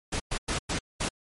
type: noise bursts at uneven times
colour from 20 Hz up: pink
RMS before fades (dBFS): -29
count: 5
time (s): 0.12-0.2 / 0.31-0.38 / 0.48-0.59 / 0.69-0.79 / 1-1.09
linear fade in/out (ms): 10
effects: low-pass 12000 Hz 12 dB/octave + MP3 48 kbps